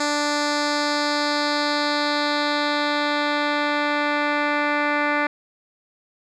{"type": "tone with low-pass filter sweep", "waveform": "10% pulse", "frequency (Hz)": 293.7, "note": "D4", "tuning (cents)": 0, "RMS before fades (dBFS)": -22, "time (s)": [0, 5.27], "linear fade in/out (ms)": 5, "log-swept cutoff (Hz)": [6300, 2300], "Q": 2.3, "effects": []}